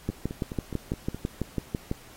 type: two click trains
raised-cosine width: 3 ms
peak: -14 / -21 dBFS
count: 12 / 6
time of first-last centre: 0.09-1.914 / 0.1-1.146 s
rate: 6.03 / 4.78 Hz
effects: pink hiss -51 dBFS RMS until 2.16 s + AAC 48 kbps